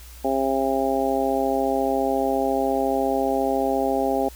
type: harmonic tone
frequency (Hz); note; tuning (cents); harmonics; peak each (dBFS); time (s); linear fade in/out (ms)
134.3; C3; +46; 2 / 3 / 4 / 5 / 6; -26 / -26 / -26 / -26 / -26; 0.24-4.29; 10
effects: added 60 Hz sine -41 dBFS peak until 4.35 s + white hiss -47 dBFS RMS until 4.35 s